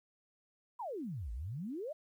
sine exponential two-way sweep, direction down then up, 1046.5 to 51.91 to 655 Hz, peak -38 dBFS, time 0.79-1.93 s, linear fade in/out 10 ms, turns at 1.32 s, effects 12-bit

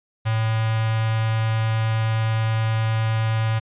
square tone with notch filter, 111.3 Hz, A2, 20 cents sharp, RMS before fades -21 dBFS, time 0.25-3.6 s, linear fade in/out 20 ms, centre 310 Hz, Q 0.53, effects resampled to 8000 Hz

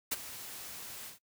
white noise with ADSR envelope, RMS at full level -30 dBFS, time 0.11-1.19 s, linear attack 13 ms, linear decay 28 ms, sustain -15 dB, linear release 130 ms, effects noise-tail reverb RT60 0.1 s tail -22 dB re dry

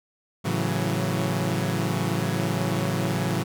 sawtooth chord, F# minor seventh, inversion first, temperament equal with one note detuned, 110 / 138.59 / 166.63 / 185 Hz, A2 / C#3 / E3 / F#3, 0 / 0 / +19 / 0 cents, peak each -25 dBFS, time 0.44-3.44 s, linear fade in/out 20 ms, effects none

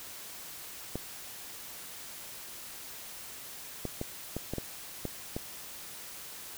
clicks, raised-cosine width 2 ms, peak -20 dBFS, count 8, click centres 0.956 / 3.853 / 4.014 / 4.366 / 4.536 / 4.583 / 5.053 / 5.365 s, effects white hiss -45 dBFS RMS until 6.57 s

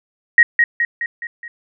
sine tone with echo, 1886 Hz, A#6, 20 cents sharp, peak -4 dBFS, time 0.38-0.43 s, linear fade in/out 2 ms, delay 210 ms, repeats 5, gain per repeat -5 dB, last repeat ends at 1.48 s, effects none

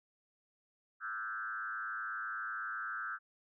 sine tone with frequency modulation, 1435 Hz, F6, 47 cents sharp, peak -37 dBFS, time 1-3.19 s, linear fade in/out 50 ms, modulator 112 Hz, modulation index 1.6, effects none

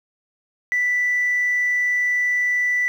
sine tone, 1975.5 Hz, B6, in tune, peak -16 dBFS, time 0.72-2.88 s, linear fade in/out 0 ms, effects tanh soft clip ceiling -14 dBFS + 8-bit

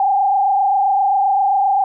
sine tone with frequency modulation, 791 Hz, G5, 15 cents sharp, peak -12 dBFS, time 0-1.84 s, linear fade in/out 2 ms, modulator 27.6 Hz, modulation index 1.2, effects none

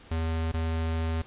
square tone with dropouts, 81.2 Hz, E2, 26 cents flat, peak -27 dBFS, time 0.11-1.22 s, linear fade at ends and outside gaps 5 ms, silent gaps 0.518-0.539 s, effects pink hiss -52 dBFS RMS until 1.26 s + resampled to 8000 Hz

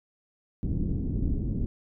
pink low-pass noise, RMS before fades -28 dBFS, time 0.63-1.66 s, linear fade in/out 0 ms, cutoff 290 Hz, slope 24 dB/octave, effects none

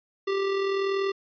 square tone with amplitude modulation, 392 Hz, G4, in tune, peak -23 dBFS, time 0.27-1.12 s, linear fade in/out 10 ms, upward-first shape sine, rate 40.4 Hz, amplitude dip 40%, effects resampled to 11025 Hz

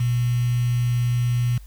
sine tone with quantisation, 121.6 Hz, B2, 26 cents flat, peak -18 dBFS, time 0-1.58 s, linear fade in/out 5 ms, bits 6, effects added 50 Hz sine -39 dBFS peak until 1.66 s + white hiss -56 dBFS RMS until 1.66 s

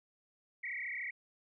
sine tone with frequency modulation, 2093 Hz, C7, in tune, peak -37 dBFS, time 0.63-1.11 s, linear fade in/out 10 ms, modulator 33.5 Hz, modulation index 5.9, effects none

